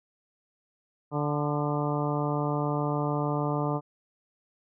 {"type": "harmonic tone with a mistuned harmonic", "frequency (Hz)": 146.83, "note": "D3", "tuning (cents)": 0, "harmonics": [1, 2, 3, 4, 5, 6, 7, 8], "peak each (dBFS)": [-29, -32, -34, -35, -36, -37, -37, -38], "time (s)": [1.11, 3.81], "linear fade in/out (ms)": 50, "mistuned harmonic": 8, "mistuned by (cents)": 35, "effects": []}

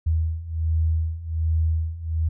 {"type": "beating tone pair", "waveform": "sine", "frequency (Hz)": [79.7, 81], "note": ["D#2", "E2"], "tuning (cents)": [42, -30], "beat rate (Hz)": 1.3, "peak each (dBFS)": [-25, -22], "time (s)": [0.06, 2.29], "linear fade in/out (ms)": 10, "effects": []}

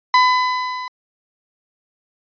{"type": "tone with level ramp", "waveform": "35% pulse", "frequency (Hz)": 1005, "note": "B5", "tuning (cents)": 30, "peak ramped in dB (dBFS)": [-7, -25], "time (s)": [0.14, 0.88], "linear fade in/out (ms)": 2, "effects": ["resampled to 11025 Hz"]}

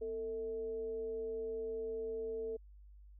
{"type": "tone with frequency modulation", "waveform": "sine", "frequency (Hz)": 447.5, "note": "A4", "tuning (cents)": 29, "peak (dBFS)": -37, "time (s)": [0.01, 2.57], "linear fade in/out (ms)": 10, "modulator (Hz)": 196, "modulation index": 0.28, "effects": ["added 50 Hz sine -54 dBFS peak until 3.19 s"]}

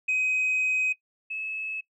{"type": "tone pair in turn", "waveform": "sine", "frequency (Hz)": [2521, 2592], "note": ["D#7", "E7"], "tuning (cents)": [22, -30], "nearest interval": "unison", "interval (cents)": 48, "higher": "second", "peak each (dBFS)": [-20, -30], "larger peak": "first", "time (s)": [[0.08, 0.93], [1.3, 1.81]], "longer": "first", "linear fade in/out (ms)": 10, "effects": ["noise-tail reverb RT60 0.1 s tail -20 dB re dry", "tanh soft clip ceiling -20 dBFS"]}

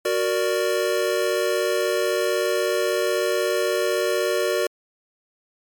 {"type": "chord", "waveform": "square", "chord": "Gb augmented", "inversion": "none", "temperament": "equal", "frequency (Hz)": [370, 466.2, 587.3], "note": ["Gb4", "Bb4", "D5"], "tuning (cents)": [0, 0, 0], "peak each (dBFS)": -25, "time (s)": [0.05, 4.67], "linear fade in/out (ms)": 5, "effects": ["MP3 96 kbps"]}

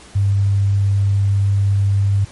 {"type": "tone", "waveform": "sine", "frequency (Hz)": 99.4, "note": "G2", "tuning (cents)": 25, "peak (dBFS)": -12, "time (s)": [0.15, 2.25], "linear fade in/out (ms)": 10, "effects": ["pink hiss -42 dBFS RMS until 2.31 s", "MP3 48 kbps"]}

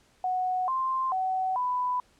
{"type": "tone with pitch steps", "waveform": "sine", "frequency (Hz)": [738, 1048, 752, 995], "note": ["F#5", "C6", "F#5", "B5"], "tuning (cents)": [-5, 2, 28, 13], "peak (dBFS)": -25, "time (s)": [0.24, 2], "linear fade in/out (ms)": 2, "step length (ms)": 440, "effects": ["pink hiss -63 dBFS RMS until 2.19 s", "low-pass 9000 Hz 12 dB/octave"]}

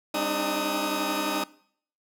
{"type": "tone cluster", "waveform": "15% pulse", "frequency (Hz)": [200.4, 266.1, 300.8, 312.2, 1261], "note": ["G3", "C4", "D4", "D#4", "D#6"], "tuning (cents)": [38, 29, 42, 6, 23], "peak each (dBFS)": [-29, -29, -22, -28, -26], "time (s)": [0.14, 1.44], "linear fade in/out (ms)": 5, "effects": ["noise-tail reverb RT60 0.6 s tail -21 dB re dry"]}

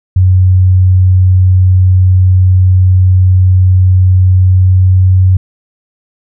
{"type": "tone with pitch glide", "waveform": "sine", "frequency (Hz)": [92.5, 93.14], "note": ["F#2", "F#2"], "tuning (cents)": [0, 12], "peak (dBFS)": -3, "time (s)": [0.16, 5.37], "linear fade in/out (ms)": 5, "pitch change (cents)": 12, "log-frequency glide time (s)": [4.32, 5.2], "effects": []}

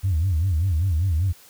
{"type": "tone with vibrato", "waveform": "sine", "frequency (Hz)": 86.7, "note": "F2", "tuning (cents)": -12, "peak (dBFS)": -17, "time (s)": [0.03, 1.33], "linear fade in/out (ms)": 20, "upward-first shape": "sine", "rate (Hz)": 5.1, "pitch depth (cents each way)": 220, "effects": ["tanh soft clip ceiling -14 dBFS", "white hiss -50 dBFS RMS until 1.49 s"]}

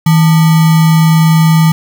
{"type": "tone with sample-and-hold", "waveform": "sine", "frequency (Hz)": 160.7, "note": "E3", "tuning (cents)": -44, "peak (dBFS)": -4, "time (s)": [0.06, 1.72], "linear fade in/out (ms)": 5, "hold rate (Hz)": 1050, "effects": []}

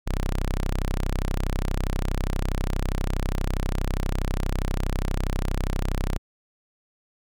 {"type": "tone", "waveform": "sawtooth", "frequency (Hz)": 32.36, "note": "C1", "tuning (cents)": -18, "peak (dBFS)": -19, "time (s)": [0.06, 6.18], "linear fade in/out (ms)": 20, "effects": []}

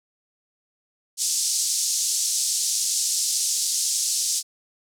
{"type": "band-pass noise", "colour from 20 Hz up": "pink", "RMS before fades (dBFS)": -24, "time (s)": [1.17, 4.43], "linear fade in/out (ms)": 50, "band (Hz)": [5200, 9200], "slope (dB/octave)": 24, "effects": []}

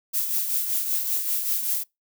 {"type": "noise with tremolo", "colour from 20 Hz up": "violet", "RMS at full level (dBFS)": -23, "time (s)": [0.13, 1.84], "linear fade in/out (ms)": 20, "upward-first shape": "triangle", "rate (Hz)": 5.2, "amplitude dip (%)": 55, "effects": ["noise-tail reverb RT60 0.2 s tail -25 dB re dry"]}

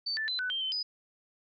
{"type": "tone with pitch steps", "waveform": "sine", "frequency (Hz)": [4555, 1760, 4032, 1499, 3148, 3071, 4976], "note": ["C#8", "A6", "B7", "F#6", "G7", "G7", "D#8"], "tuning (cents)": [46, 0, 35, 22, 7, -36, -1], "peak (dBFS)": -30, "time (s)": [0.06, 0.83], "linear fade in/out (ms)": 10, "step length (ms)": 110, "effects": []}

